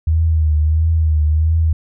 sine tone with vibrato, 78.7 Hz, D#2, 20 cents sharp, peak -11 dBFS, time 0.07-1.73 s, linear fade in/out 5 ms, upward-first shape triangle, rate 1.5 Hz, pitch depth 70 cents each way, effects none

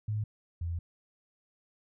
sine tone pair in turn, 106.7 / 84.69 Hz, G#2 / E2, +47 / +47 cents, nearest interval major third, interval 400 cents, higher first, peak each -29 / -31 dBFS, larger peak first, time 0.08-0.24 / 0.61-0.79 s, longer second, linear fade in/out 5 ms, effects none

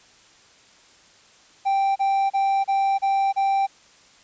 triangle tone bursts, 784 Hz, G5, in tune, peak -16 dBFS, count 6, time 1.65-3.67 s, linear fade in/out 20 ms, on 310 ms, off 32 ms, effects white hiss -53 dBFS RMS until 4.23 s + resampled to 16000 Hz

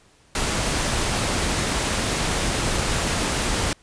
pink noise, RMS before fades -23 dBFS, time 0.35-3.73 s, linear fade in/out 2 ms, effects pink hiss -56 dBFS RMS until 3.82 s + resampled to 22050 Hz

